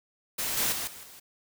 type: noise with level steps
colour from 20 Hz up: white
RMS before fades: -31 / -27 / -33 / -45 / -49 dBFS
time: 0.38-1.2 s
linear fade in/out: 10 ms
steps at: 0.57 / 0.72 / 0.87 / 1.03 s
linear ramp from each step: 5 ms
effects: none